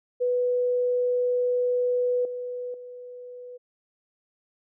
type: tone with level steps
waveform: sine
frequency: 493.9 Hz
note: B4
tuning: in tune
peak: -21 / -30 / -38 dBFS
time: 0.2-3.58 s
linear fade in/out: 20 ms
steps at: 2.25 / 2.74 s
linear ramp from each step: 2 ms
effects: none